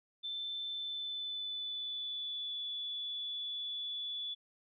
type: tone with pitch glide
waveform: sine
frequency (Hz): 3537 to 3442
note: A7 to A7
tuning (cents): +8 to -39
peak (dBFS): -37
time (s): 0.23-4.35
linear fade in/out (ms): 20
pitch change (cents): -47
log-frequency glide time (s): 0.69-2.62
effects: none